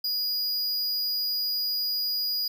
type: tone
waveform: square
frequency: 4896 Hz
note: D#8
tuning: 29 cents flat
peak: -26 dBFS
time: 0.04-2.48 s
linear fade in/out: 5 ms
effects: none